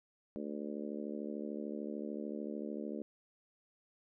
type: harmonic tone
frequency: 73.42 Hz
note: D2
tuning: in tune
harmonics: 3 / 4 / 5 / 6 / 7 / 8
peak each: -42 / -44 / -46 / -48 / -49 / -50 dBFS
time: 0.36-3.02 s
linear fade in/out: 0 ms
effects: none